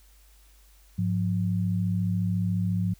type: tone pair together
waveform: sine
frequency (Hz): 103.83 / 178.04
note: G#2 / F3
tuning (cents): 0 / +34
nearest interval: major sixth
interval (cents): 934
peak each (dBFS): -26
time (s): 0.98-2.94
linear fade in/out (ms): 10
effects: added 50 Hz sine -54 dBFS peak until 2.99 s + white hiss -61 dBFS RMS until 2.99 s